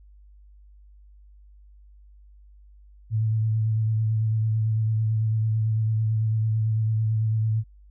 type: tone with vibrato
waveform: sine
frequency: 110 Hz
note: A2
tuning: in tune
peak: -20 dBFS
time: 3.1-7.64 s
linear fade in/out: 50 ms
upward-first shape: sine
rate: 9 Hz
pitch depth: 24 cents each way
effects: added 50 Hz sine -48 dBFS peak until 7.9 s